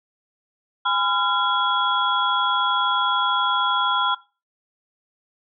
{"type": "tone cluster", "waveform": "sine", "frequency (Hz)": [820, 1009, 1376, 3343], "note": ["G#5", "B5", "F6", "G#7"], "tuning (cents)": [-22, 37, -26, 11], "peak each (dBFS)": [-28, -23, -21, -26], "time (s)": [0.85, 4.15], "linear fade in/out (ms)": 10, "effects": ["noise-tail reverb RT60 0.3 s tail -19 dB re dry"]}